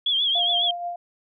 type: tone with vibrato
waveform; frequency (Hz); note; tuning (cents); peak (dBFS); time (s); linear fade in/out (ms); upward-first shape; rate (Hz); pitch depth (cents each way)
sine; 3303; G#7; -10; -19; 0.06-0.71; 5; triangle; 7.3; 97
type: tone with tremolo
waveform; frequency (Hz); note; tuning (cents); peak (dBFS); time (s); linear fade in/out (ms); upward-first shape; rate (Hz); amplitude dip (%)
sine; 698.5; F5; 0; -25; 0.35-0.96; 5; triangle; 6.3; 50
effects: none